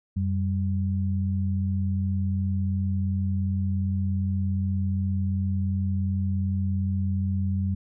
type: tone pair together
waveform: sine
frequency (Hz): 91.52 / 194.2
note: F#2 / G3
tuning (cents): -18 / -16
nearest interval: octave + minor second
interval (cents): 1302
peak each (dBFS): -24 / -28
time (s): 0.16-7.75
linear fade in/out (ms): 10
effects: none